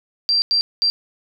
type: tone bursts at uneven times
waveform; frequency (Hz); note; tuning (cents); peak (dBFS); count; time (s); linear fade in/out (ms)
sine; 4716; D8; +6; -14; 3; 0.29-0.42 / 0.51-0.61 / 0.82-0.9; 0
effects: none